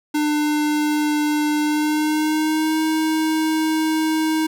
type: tone with pitch glide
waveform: square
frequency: 299.8 to 315.3 Hz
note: D4 to D#4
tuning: +36 to +23 cents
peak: -18 dBFS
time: 0.14-4.47 s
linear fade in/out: 10 ms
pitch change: +87 cents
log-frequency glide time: 1.61-2.79 s
effects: none